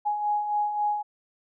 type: beating tone pair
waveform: sine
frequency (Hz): 830.6 / 834.3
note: G#5 / G#5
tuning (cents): 0 / +8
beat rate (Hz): 3.7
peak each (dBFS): -33 / -24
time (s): 0.05-1.03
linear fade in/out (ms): 20
effects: none